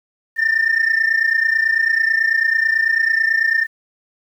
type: tone pair together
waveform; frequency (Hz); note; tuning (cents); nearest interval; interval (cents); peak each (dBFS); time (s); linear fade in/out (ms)
sine; 1785.9 / 1815; A6 / A#6; +25 / -47; unison; 28; -15; 0.36-3.67; 50
effects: tanh soft clip ceiling -10 dBFS + 8-bit